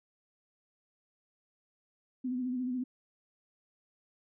sine tone with vibrato, 251.9 Hz, B3, 34 cents sharp, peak -31 dBFS, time 2.24-2.84 s, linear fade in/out 10 ms, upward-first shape sine, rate 14 Hz, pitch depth 47 cents each way, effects none

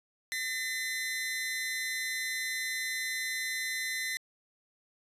sawtooth tone pair together, 1800 / 2030 Hz, A6 / B6, +39 / +47 cents, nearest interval major second, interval 208 cents, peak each -34 / -30 dBFS, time 0.32-4.17 s, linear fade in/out 0 ms, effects resampled to 32000 Hz

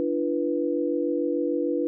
sine tone cluster, 294.1 / 340.8 / 490.6 Hz, D4 / F4 / B4, +3 / -42 / -12 cents, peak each -27 dBFS, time 0-1.87 s, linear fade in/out 0 ms, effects none

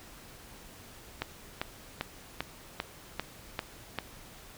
click train, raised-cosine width 0.3 ms, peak -15 dBFS, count 8, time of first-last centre 1.22-3.987 s, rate 2.53 Hz, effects pink hiss -51 dBFS RMS until 4.57 s

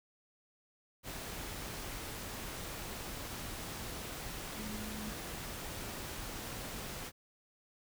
sine tone in noise, 213.7 Hz, G#3, 50 cents sharp, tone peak -43 dBFS, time 4.55-5.13 s, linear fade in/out 50 ms, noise pink, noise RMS -43 dBFS, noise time 1.03-7.12 s, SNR -3 dB, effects none

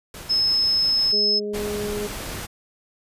pink noise with tremolo, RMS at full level -37 dBFS, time 0.14-1.12 s, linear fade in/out 2 ms, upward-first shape sine, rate 5.9 Hz, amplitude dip 25%
sine tone, 5190 Hz, E8, 28 cents flat, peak -17 dBFS, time 0.29-1.4 s, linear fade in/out 20 ms
harmonic tone, 207.7 Hz, G#3, in tune, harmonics 1 / 2 / 3, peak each -32 / -26 / -40 dBFS, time 1.12-2.08 s, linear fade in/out 20 ms
pink noise, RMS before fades -32 dBFS, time 1.53-2.47 s, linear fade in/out 20 ms
effects resampled to 32000 Hz

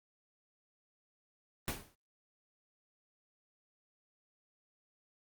pink noise with exponential decay, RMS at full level -33 dBFS, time 1.68-1.95 s, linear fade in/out 0 ms, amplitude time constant 58 ms, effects Opus 24 kbps

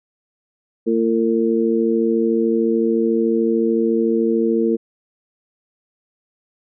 harmonic tone, 113.7 Hz, A#2, 43 cents flat, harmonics 2 / 3 / 4, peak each -19 / -19 / -19 dBFS, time 0.86-4.77 s, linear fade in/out 20 ms, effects none

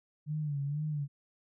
sine tone with vibrato, 146.7 Hz, D3, 2 cents flat, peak -31 dBFS, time 0.26-1.08 s, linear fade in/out 50 ms, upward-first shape sine, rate 2.1 Hz, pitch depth 83 cents each way, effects none

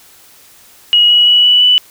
sine tone with pitch steps, 2900 / 2918 / 2937 / 2956 / 2975 Hz, F#7 / F#7 / F#7 / F#7 / F#7, -35 / -25 / -13 / -2 / +9 cents, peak -5 dBFS, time 0.93-1.78 s, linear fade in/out 0 ms, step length 170 ms, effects white hiss -43 dBFS RMS until 1.9 s

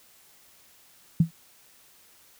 sine tone with exponential decay, 164.81 Hz, E3, in tune, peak -12 dBFS, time 1.2-1.31 s, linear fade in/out 5 ms, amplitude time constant 22 ms, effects white hiss -57 dBFS RMS until 2.39 s

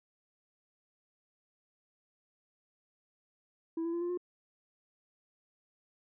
sine tone with pitch steps, 328.7 / 335.4 / 342.3 / 349.3 / 356.4 Hz, E4 / E4 / F4 / F4 / F4, -5 / +30 / -35 / 0 / +35 cents, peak -29 dBFS, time 3.77-4.175 s, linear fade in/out 5 ms, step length 81 ms, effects tanh soft clip ceiling -31 dBFS

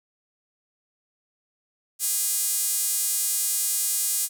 sawtooth tone with high-pass filter, 410 Hz, G#4, 22 cents flat, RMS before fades -25 dBFS, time 1.99-4.29 s, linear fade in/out 50 ms, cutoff 8600 Hz, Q 1.4, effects none

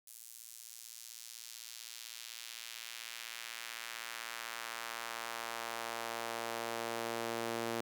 sawtooth tone with high-pass filter sweep, 115.8 Hz, A#2, 11 cents flat, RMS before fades -43 dBFS, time 0.07-7.81 s, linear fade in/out 5 ms, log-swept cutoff 8800 to 340 Hz, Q 0.97, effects none

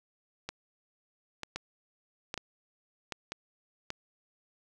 two click trains, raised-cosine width 0.2 ms, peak -18 / -19 dBFS, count 4 / 4, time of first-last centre 1.56-3.904 / 0.49-3.32 s, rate 1.28 / 1.06 Hz, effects none

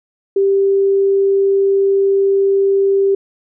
sine tone, 392.9 Hz, G4, 4 cents sharp, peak -10 dBFS, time 0.36-3.15 s, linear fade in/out 5 ms, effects none

